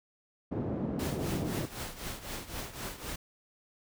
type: band-pass noise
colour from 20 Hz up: pink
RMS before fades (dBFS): -34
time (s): 0.51-1.66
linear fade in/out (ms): 10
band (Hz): 120 to 420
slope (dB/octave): 12
type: noise with tremolo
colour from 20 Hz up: pink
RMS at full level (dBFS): -37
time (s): 0.99-3.16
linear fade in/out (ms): 5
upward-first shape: triangle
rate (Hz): 3.9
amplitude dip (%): 80
effects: none